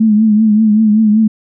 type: tone with vibrato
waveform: sine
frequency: 215.5 Hz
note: A3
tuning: 36 cents flat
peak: -6 dBFS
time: 0-1.28 s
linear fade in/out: 10 ms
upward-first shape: triangle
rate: 5.2 Hz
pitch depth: 71 cents each way
effects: none